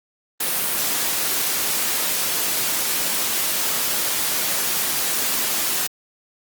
white noise, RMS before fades -22 dBFS, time 0.4-5.87 s, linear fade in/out 5 ms, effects high-pass 150 Hz 12 dB/octave + Opus 32 kbps

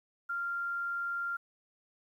sine tone, 1390 Hz, F6, 9 cents flat, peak -32 dBFS, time 0.29-1.37 s, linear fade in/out 10 ms, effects 11-bit

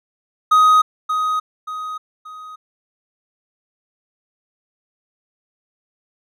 triangle tone with echo, 1254 Hz, D#6, 13 cents sharp, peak -7 dBFS, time 0.51-0.82 s, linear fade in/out 10 ms, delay 580 ms, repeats 3, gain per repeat -8 dB, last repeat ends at 2.56 s, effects none

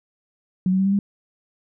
sine tone with pitch steps, 184.7 / 188.58 / 192.54 / 196.59 / 200.7 Hz, F#3 / F#3 / G3 / G3 / G3, -3 / +33 / -31 / +5 / +41 cents, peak -16 dBFS, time 0.66-0.99 s, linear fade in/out 2 ms, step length 66 ms, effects none

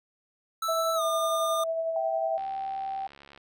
square tone with pitch glide, 1318.5 to 1209.1 Hz, E6 to D#6, 0 to -50 cents, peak -28 dBFS, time 0.62-1.64 s, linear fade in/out 5 ms, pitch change -150 cents, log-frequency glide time 0.95-1.02 s
sine tone with tremolo, 654 Hz, E5, 14 cents flat, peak -25 dBFS, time 0.68-2.38 s, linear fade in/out 10 ms, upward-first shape sine, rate 11 Hz, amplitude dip 35%
sine tone, 777 Hz, G5, 16 cents flat, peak -30 dBFS, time 1.96-3.07 s, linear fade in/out 2 ms
click train, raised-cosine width 0.3 ms, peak -33 dBFS, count 71, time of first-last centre 2.38-3.376 s, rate 70.3 Hz
effects none

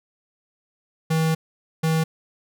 square tone bursts at uneven times, 160.4 Hz, E3, 47 cents flat, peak -19 dBFS, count 2, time 1.1-1.35 / 1.83-2.04 s, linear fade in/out 10 ms, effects none

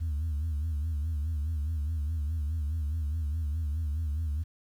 sine tone with vibrato, 77 Hz, D#2, 17 cents flat, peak -26 dBFS, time 0-4.44 s, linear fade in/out 20 ms, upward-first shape sine, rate 4.8 Hz, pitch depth 120 cents each way, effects tanh soft clip ceiling -26 dBFS + 10-bit

